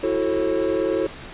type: chord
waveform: triangle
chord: F# minor seventh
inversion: third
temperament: equal with one note detuned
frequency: 329.6 / 370 / 440 / 541.1 Hz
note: E4 / F#4 / A4 / C#5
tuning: 0 / 0 / 0 / -42 cents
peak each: -23 dBFS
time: 0.03-1.07 s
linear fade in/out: 5 ms
effects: pink hiss -38 dBFS RMS until 1.33 s + resampled to 8000 Hz